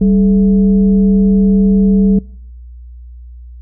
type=tone with frequency modulation; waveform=sine; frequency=194.8 Hz; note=G3; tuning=11 cents flat; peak=-7 dBFS; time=0.01-2.19 s; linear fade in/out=5 ms; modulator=237 Hz; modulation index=0.49; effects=noise-tail reverb RT60 0.7 s tail -25 dB re dry + added 60 Hz sine -30 dBFS peak until 3.61 s